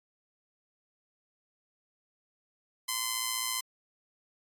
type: tone with amplitude modulation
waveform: 5% pulse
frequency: 1030 Hz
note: C6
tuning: 28 cents flat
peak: -16 dBFS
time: 2.88-3.61 s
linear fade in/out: 10 ms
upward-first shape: sine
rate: 115 Hz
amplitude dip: 50%
effects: AAC 64 kbps

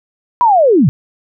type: linear sweep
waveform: sine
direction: down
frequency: 1006 to 111.1 Hz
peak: -6 dBFS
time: 0.41-0.89 s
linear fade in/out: 0 ms
effects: none

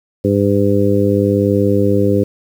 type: harmonic tone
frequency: 100.9 Hz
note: G#2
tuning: 49 cents flat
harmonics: 1 / 2 / 3 / 4 / 5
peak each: -17 / -17 / -17 / -17 / -17 dBFS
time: 0.24-2.24 s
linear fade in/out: 10 ms
effects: 7-bit

